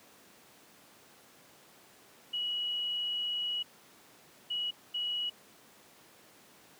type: tone bursts at uneven times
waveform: sine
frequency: 2919 Hz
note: F#7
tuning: 24 cents flat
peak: -31 dBFS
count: 3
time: 2.33-3.63 / 4.5-4.71 / 4.94-5.3 s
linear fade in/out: 10 ms
effects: pink hiss -58 dBFS RMS until 6.79 s + high-pass 200 Hz 12 dB/octave